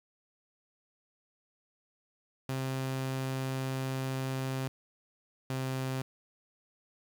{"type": "tone pair in turn", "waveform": "sawtooth", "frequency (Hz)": [132.2, 131.36], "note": ["C3", "C3"], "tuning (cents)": [18, 7], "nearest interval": "unison", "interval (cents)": 11, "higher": "first", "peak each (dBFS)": -28, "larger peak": "neither", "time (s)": [[2.49, 4.68], [5.5, 6.02]], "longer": "first", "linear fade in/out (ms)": 2, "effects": ["9-bit"]}